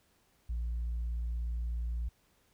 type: tone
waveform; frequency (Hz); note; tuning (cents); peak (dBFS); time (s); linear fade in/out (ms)
sine; 58.27; A#1; 0; -30; 0.49-2.09; 10
effects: tanh soft clip ceiling -30 dBFS + pink hiss -70 dBFS RMS until 2.53 s